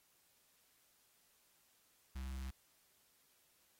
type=tone with notch filter; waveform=square; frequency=65.41 Hz; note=C2; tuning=in tune; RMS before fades=-44 dBFS; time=2.15-2.51 s; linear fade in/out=10 ms; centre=490 Hz; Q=0.55; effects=white hiss -73 dBFS RMS until 3.79 s + AAC 48 kbps

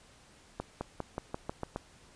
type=accelerating click train; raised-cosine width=1 ms; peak=-20 dBFS; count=8; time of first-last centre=0.6-1.761 s; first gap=210 ms; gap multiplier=0.92; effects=pink hiss -59 dBFS RMS until 2.15 s + resampled to 22050 Hz

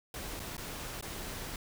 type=noise with dropouts; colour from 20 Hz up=pink; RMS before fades=-41 dBFS; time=0.14-1.56 s; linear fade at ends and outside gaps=2 ms; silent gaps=0.395-0.4 / 0.568-0.579 / 1.011-1.025 s; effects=none

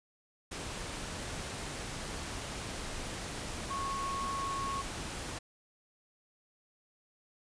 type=tone in noise; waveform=sine; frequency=1099 Hz; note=C#6; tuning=15 cents flat; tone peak=-34 dBFS; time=3.7-4.82 s; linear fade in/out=10 ms; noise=pink; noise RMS=-40 dBFS; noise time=0.51-5.39 s; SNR=+3 dB; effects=resampled to 22050 Hz

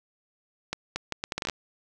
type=accelerating click train; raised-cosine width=0.2 ms; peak=-12 dBFS; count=11; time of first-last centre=0.73-1.497 s; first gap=230 ms; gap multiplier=0.71; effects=none

